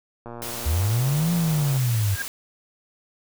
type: click train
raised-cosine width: 1 ms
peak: -23 dBFS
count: 179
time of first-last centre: 0.26-1.768 s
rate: 118 Hz
type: noise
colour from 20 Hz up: white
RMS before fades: -33 dBFS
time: 0.42-2.28 s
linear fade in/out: 0 ms
type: linear two-way sweep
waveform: sine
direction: up then down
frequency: 69.3 to 174.61 to 94.5 Hz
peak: -19 dBFS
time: 0.65-2.16 s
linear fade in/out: 20 ms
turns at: 1.33 s
type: tone with exponential growth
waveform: sine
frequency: 1617 Hz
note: G#6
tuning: 47 cents flat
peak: -22 dBFS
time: 2.09-2.22 s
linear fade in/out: 2 ms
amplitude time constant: 28 ms
effects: none